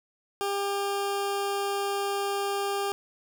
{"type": "tone", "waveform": "20% pulse", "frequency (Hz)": 400, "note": "G4", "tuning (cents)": 35, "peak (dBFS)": -22, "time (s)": [0.41, 2.92], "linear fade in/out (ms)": 0, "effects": []}